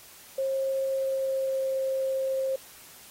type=tone with pitch glide; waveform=sine; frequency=536 to 531.4 Hz; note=C5 to C5; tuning=+42 to +27 cents; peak=-25 dBFS; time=0.38-2.56 s; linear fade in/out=5 ms; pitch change=-15 cents; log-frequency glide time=0.89-1.73 s; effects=white hiss -50 dBFS RMS until 3.1 s + AAC 48 kbps